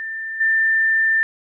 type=tone with level steps; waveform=sine; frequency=1787 Hz; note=A6; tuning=26 cents sharp; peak=-25 / -14 dBFS; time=0-1.23 s; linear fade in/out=0 ms; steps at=0.4 s; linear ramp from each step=10 ms; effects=none